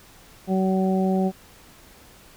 harmonic tone, 189.1 Hz, F#3, 38 cents sharp, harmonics 1 / 2 / 3 / 4, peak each -20 / -26 / -30 / -29 dBFS, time 0.47-1.32 s, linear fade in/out 50 ms, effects pink hiss -50 dBFS RMS until 2.36 s

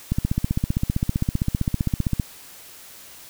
click train, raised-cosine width 5 ms, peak -8 dBFS, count 33, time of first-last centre 0.12-2.198 s, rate 15.4 Hz, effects white hiss -44 dBFS RMS until 3.29 s

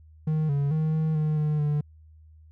triangle tone with pitch steps, 155.7 / 141.5 / 156.7 / 157.6 / 153.6 / 151.5 / 148 Hz, D#3 / C#3 / D#3 / D#3 / D#3 / D#3 / D3, +2 / +36 / +13 / +23 / -22 / -46 / +14 cents, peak -20 dBFS, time 0.27-1.81 s, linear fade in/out 5 ms, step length 220 ms, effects added 78 Hz sine -49 dBFS peak until 2.51 s

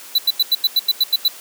square tone bursts, 3979 Hz, B7, 12 cents sharp, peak -12 dBFS, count 10, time 0.15-1.282 s, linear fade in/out 5 ms, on 34 ms, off 88 ms, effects white hiss -38 dBFS RMS until 1.4 s + high-pass 300 Hz 12 dB/octave

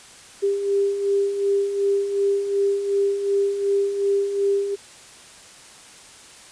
sine beating tone pair, 396.5 / 399.2 Hz, G4 / G4, +20 / +32 cents, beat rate 2.7 Hz, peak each -27 / -19 dBFS, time 0.42-4.76 s, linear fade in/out 20 ms, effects white hiss -45 dBFS RMS until 6.51 s + resampled to 22050 Hz

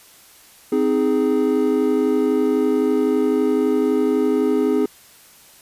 triangle chord, Ab major, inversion first, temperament just, 259.6 / 311.5 / 415.3 Hz, C4 / Eb4 / Ab4, -13 / +2 / 0 cents, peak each -18 / -19 / -17 dBFS, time 0.72-4.86 s, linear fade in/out 5 ms, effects white hiss -48 dBFS RMS until 5.61 s + resampled to 32000 Hz

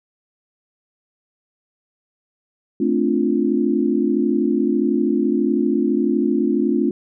sine chord, D minor seventh, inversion second, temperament equal, 220 / 261.6 / 293.7 / 349.2 Hz, A3 / C4 / D4 / F4, 0 / 0 / 0 / 0 cents, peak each -21 dBFS, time 2.8-6.91 s, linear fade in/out 5 ms, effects none

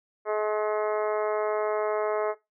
harmonic tone, 212.7 Hz, G#3, 42 cents sharp, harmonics 2 / 3 / 4 / 5 / 6 / 7 / 8 / 9 / 10, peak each -27 / -29 / -36 / -35 / -36 / -44 / -44 / -47 / -45 dBFS, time 0.25-2.35 s, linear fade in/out 50 ms, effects noise-tail reverb RT60 0.2 s tail -18 dB re dry

